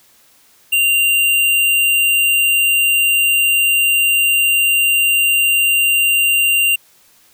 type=tone; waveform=square; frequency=2779 Hz; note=F7; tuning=9 cents flat; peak=-12 dBFS; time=0.72-6.76 s; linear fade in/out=10 ms; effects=white hiss -51 dBFS RMS until 7.33 s